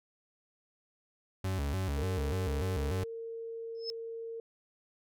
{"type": "tone with vibrato", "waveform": "40% pulse", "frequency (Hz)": 82, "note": "E2", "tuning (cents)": -9, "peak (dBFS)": -30, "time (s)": [1.44, 3.04], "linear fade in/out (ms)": 5, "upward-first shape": "square", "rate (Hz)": 3.4, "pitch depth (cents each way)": 250}
{"type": "tone", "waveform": "sine", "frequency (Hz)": 456.8, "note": "A#4", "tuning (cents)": -35, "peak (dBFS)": -38, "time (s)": [1.97, 4.4], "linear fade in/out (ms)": 2}
{"type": "tone with exponential growth", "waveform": "sine", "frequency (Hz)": 5200, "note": "E8", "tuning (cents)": -24, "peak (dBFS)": -31, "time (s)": [3.75, 3.9], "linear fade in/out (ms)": 0, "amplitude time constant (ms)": 32}
{"effects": []}